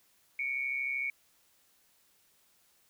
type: tone pair together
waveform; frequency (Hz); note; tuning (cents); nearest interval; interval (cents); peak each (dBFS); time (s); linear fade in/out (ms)
sine; 2230 / 2363; C#7 / D7; +10 / +10; minor second; 100; -32 / -37; 0.39-1.1; 2
effects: white hiss -68 dBFS RMS until 2.89 s